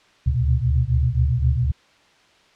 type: tone cluster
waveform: sine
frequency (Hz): 70.8 / 74.9 / 118.7 / 126.1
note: C#2 / D2 / A#2 / B2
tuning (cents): +37 / +35 / +32 / +36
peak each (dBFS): -22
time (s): 0.26-1.72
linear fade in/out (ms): 10
effects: white hiss -55 dBFS RMS until 2.55 s + low-pass 4000 Hz 12 dB/octave